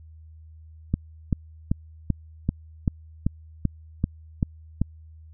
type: click train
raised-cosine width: 5 ms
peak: -9 dBFS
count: 11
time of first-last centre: 0.94-4.816 s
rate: 2.58 Hz
effects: added 79 Hz sine -44 dBFS peak until 5.33 s